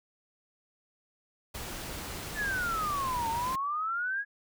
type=noise; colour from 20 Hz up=pink; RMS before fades=-39 dBFS; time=1.54-3.56 s; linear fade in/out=10 ms
type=exponential two-way sweep; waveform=sine; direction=down then up; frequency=1760 to 898 to 1680 Hz; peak=-29 dBFS; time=2.35-4.25 s; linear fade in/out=50 ms; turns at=3.29 s
effects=none